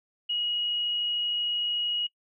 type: tone with frequency modulation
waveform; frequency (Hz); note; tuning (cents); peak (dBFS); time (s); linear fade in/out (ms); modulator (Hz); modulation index
sine; 2897; F#7; -37; -26; 0.29-2.07; 10; 33.2; 0.23
effects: noise-tail reverb RT60 0.1 s tail -21 dB re dry